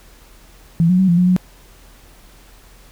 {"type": "tone with pitch steps", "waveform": "sine", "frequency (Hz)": [166.9, 182.2, 189.3, 172, 179.9, 182.4], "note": ["E3", "F#3", "F#3", "F3", "F#3", "F#3"], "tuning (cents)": [22, -26, 40, -26, -48, -24], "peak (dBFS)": -10, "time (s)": [0.8, 1.364], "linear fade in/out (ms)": 0, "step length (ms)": 94, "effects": ["added 42 Hz sine -45 dBFS peak until 2.91 s", "pink hiss -48 dBFS RMS until 2.91 s"]}